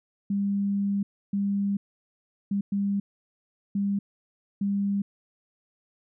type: tone bursts at uneven times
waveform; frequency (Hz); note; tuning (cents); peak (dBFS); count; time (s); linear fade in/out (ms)
sine; 200; G3; +35; -23; 6; 0.3-1.03 / 1.33-1.77 / 2.51-2.61 / 2.72-3 / 3.75-3.99 / 4.61-5.02; 5
effects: none